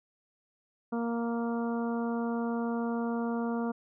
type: harmonic tone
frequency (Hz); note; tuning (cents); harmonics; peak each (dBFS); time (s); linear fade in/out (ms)
233.4; A#3; +2; 1 / 2 / 3 / 4 / 5 / 6; -30 / -36 / -40 / -42 / -44 / -46; 0.92-3.72; 10
effects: none